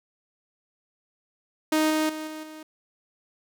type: tone with level steps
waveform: sawtooth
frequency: 311.1 Hz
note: D#4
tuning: in tune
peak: -16 / -18 / -28 / -31 / -36 dBFS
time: 1.72-2.63 s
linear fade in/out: 5 ms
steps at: 1.9 / 2.09 / 2.27 / 2.43 s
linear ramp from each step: 5 ms
effects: none